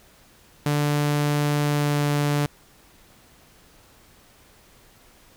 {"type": "tone with pitch glide", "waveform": "sawtooth", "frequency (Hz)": [146.83, 145.82], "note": ["D3", "D3"], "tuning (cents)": [0, -12], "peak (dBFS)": -16, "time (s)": [0.66, 2.46], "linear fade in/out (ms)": 2, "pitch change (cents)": -12, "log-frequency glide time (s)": [1.65, 2.05], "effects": ["pink hiss -54 dBFS RMS until 5.36 s"]}